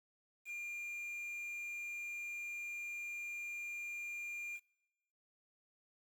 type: tone with quantisation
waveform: triangle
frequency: 2400 Hz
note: D7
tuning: 37 cents sharp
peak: -40 dBFS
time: 0.45-4.6 s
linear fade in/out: 50 ms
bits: 10
effects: noise-tail reverb RT60 0.9 s tail -24 dB re dry